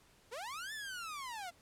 sawtooth linear two-way sweep, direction up then down, 415.3 to 1791 to 670 Hz, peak -38 dBFS, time 0.31-1.51 s, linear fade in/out 20 ms, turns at 0.73 s, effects pink hiss -66 dBFS RMS until 1.61 s + low-pass 12000 Hz 12 dB/octave

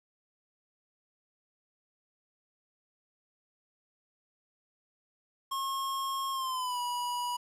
square tone with pitch glide, 1080 to 973.4 Hz, C#6 to B5, -45 to -25 cents, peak -32 dBFS, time 5.51-7.37 s, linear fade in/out 10 ms, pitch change -180 cents, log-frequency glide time 6.32-6.8 s, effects resampled to 32000 Hz + 10-bit

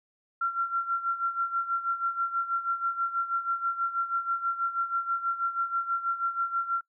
sine tone with tremolo, 1368 Hz, F6, 36 cents flat, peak -23 dBFS, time 0.41-6.81 s, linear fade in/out 5 ms, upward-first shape sine, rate 6.2 Hz, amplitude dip 75%, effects noise-tail reverb RT60 0.1 s tail -24 dB re dry

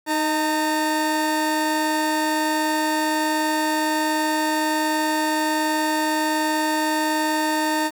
30% pulse tone pair together, 311.1 / 912 Hz, D#4 / A#5, 0 / -38 cents, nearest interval octave + perfect fifth, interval 1862 cents, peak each -20 dBFS, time 0.06-7.91 s, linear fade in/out 50 ms, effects 8-bit

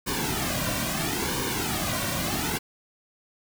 pink noise with flanger, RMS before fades -28 dBFS, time 0.06-2.59 s, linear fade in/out 20 ms, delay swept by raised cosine 1.5 to 2.37 ms, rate 0.75 Hz, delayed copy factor -0.75, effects none

